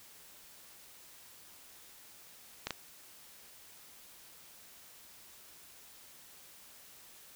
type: clicks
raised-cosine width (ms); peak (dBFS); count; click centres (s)
0.2; -17; 2; 2.67 / 2.707
effects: white hiss -56 dBFS RMS until 7.35 s